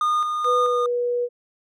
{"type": "tone with tremolo", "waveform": "triangle", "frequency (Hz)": 1222, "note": "D#6", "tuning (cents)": -32, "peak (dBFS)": -16, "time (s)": [0.01, 0.86], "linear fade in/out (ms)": 2, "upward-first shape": "square", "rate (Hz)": 2.3, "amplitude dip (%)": 40}
{"type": "tone with pitch glide", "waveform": "sine", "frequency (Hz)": [494.8, 485.2], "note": ["B4", "B4"], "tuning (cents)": [3, -31], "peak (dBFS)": -20, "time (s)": [0.44, 1.29], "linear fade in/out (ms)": 50, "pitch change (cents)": -34, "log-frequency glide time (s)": [0.6, 0.83]}
{"effects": []}